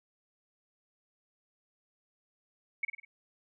sine tone with echo, 2217 Hz, C#7, in tune, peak -27 dBFS, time 2.83-2.85 s, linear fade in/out 5 ms, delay 50 ms, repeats 4, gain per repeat -6 dB, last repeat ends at 3.05 s, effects none

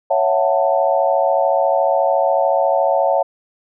sine chord, F# minor seventh, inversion second, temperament just, 555 / 666 / 740 / 888 Hz, C#5 / E5 / F#5 / A5, +2 / +18 / 0 / +16 cents, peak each -17 / -18 / -19 / -21 dBFS, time 0.1-3.23 s, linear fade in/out 10 ms, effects none

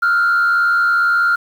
sine tone with frequency modulation, 1396.9 Hz, F6, in tune, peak -10 dBFS, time 0.02-1.36 s, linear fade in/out 10 ms, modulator 78.2 Hz, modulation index 0.6, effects tanh soft clip ceiling -9 dBFS + 7-bit

